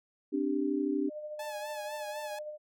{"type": "chord", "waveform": "sine", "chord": "C suspended second", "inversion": "none", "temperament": "just", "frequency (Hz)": [261.6, 294.3, 392.4], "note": ["C4", "D4", "G4"], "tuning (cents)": [0, 4, 2], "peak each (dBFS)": [-34, -30, -34], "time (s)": [0.32, 1.1], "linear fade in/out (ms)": 20}
{"type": "tone with tremolo", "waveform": "sine", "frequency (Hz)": 604, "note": "D5", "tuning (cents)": 48, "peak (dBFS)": -36, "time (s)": [1.08, 2.58], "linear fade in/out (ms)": 50, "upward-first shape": "sine", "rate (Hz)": 13, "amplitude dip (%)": 45}
{"type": "tone with vibrato", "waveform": "sawtooth", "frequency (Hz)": 856, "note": "A5", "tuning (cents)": -48, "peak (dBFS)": -36, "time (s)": [1.39, 2.39], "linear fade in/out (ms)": 5, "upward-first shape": "sine", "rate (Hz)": 4, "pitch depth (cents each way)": 63}
{"effects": []}